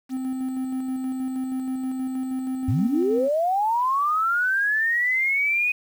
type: tone with tremolo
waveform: triangle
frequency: 260.1 Hz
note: C4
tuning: 10 cents flat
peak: -22 dBFS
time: 0.09-3.29 s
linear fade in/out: 50 ms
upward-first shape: square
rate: 6.3 Hz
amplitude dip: 25%
type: linear sweep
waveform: sine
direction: up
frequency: 86.5 to 2500 Hz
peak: -19 dBFS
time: 2.68-5.72 s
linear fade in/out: 5 ms
effects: 8-bit